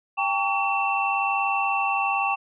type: tone cluster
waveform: sine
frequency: 793 / 894 / 1130 / 2688 Hz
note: G5 / A5 / C#6 / E7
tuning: +20 / +27 / +33 / +33 cents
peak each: -25 / -31 / -27 / -26 dBFS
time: 0.17-2.36 s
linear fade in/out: 20 ms
effects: none